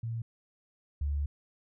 sine tone pair in turn, 114.8 / 71.97 Hz, A#2 / D2, -26 / -34 cents, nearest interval minor sixth, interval 808 cents, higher first, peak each -32 / -28 dBFS, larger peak second, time 0.03-0.22 / 1.01-1.26 s, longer second, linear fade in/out 5 ms, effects none

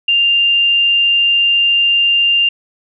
sine tone with frequency modulation, 2794 Hz, F7, in tune, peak -9 dBFS, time 0.08-2.49 s, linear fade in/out 5 ms, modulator 27.6 Hz, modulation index 0.23, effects none

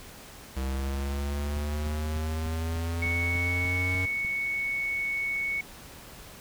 square linear sweep, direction up, 65.6 to 92.5 Hz, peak -29 dBFS, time 0.56-4.06 s, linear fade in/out 10 ms
click train, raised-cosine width 5 ms, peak -28 dBFS, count 10, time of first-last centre 1.57-4.249 s, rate 3.36 Hz
sine tone, 2217 Hz, C#7, in tune, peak -27 dBFS, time 3.02-5.61 s, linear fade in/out 5 ms
effects pink hiss -47 dBFS RMS until 6.4 s

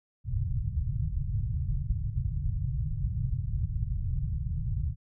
white low-pass noise, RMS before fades -30 dBFS, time 0.24-4.96 s, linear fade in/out 50 ms, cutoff 140 Hz, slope 48 dB/octave, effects none

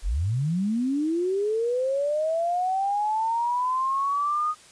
sine linear sweep, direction up, 33.36 to 1244.5 Hz, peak -22 dBFS, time 0.02-4.55 s, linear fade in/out 50 ms, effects white hiss -51 dBFS RMS until 4.71 s + resampled to 22050 Hz

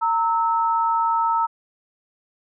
sine tone pair together, 918.5 / 1302 Hz, A#5 / E6, -26 / -22 cents, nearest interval tritone, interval 604 cents, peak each -19 / -22 dBFS, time 0.01-1.47 s, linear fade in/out 20 ms, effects none

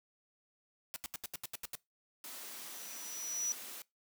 white noise bursts, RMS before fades -41 dBFS, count 9, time 0.94-1.753 s, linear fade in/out 0 ms, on 21 ms, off 78 ms
white high-pass noise, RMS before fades -47 dBFS, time 2.24-3.82 s, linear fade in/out 2 ms, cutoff 190 Hz, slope 96 dB/octave
sine tone with exponential growth, 5880 Hz, F#8, 12 cents flat, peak -31 dBFS, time 2.27-3.52 s, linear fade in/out 0 ms, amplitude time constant 270 ms
effects noise-tail reverb RT60 0.2 s tail -22 dB re dry

